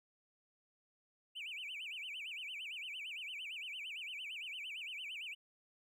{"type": "tone with vibrato", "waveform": "triangle", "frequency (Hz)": 2637, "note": "E7", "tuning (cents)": 0, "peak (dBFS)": -40, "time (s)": [1.35, 5.35], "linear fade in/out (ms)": 20, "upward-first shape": "sine", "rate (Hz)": 8.8, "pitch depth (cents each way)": 270, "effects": ["tanh soft clip ceiling -38 dBFS"]}